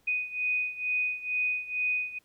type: beating tone pair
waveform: sine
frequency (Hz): 2489 / 2491.2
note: D#7 / D#7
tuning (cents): 0 / +2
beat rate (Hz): 2.2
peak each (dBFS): -29 / -32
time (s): 0.07-2.19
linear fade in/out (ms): 10
effects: pink hiss -68 dBFS RMS until 2.24 s